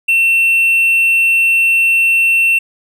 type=tone; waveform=triangle; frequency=2700 Hz; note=E7; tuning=41 cents sharp; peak=-7 dBFS; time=0.08-2.59 s; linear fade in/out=10 ms; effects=none